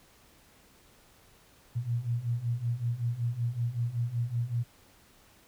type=beating tone pair; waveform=sine; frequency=115.8 / 121.1 Hz; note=A#2 / B2; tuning=-11 / -34 cents; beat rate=5.3 Hz; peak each=-33 / -30 dBFS; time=1.75-4.64 s; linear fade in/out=20 ms; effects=pink hiss -60 dBFS RMS until 5.47 s